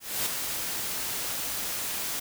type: noise with ADSR envelope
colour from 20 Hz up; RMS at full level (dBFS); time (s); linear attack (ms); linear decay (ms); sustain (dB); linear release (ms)
white; -27; 0-2.2; 260; 9; -5; 9
effects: none